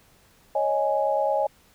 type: chord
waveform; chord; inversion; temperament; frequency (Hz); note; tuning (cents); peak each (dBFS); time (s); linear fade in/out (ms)
sine; C# suspended second; none; just; 554.4 / 623.7 / 831.5; C#5 / D#5 / G#5; 0 / +4 / +2; -25; 0.55-1.47; 5
effects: pink hiss -58 dBFS RMS until 1.74 s